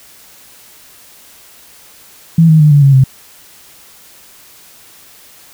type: tone with pitch steps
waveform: sine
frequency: 164.7 / 157.63 / 150.86 / 144.38 / 138.18 / 132.24 Hz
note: E3 / D#3 / D3 / D3 / C#3 / C3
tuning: -1 / +23 / +47 / -29 / -5 / +19 cents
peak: -3 dBFS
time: 2.38-3.04 s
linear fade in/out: 5 ms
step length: 110 ms
effects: white hiss -41 dBFS RMS until 5.53 s